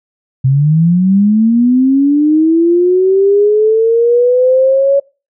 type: linear sweep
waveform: sine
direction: up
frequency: 128.7 to 561 Hz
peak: -6 dBFS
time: 0.44-5 s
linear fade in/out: 10 ms
effects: noise-tail reverb RT60 0.3 s tail -22 dB re dry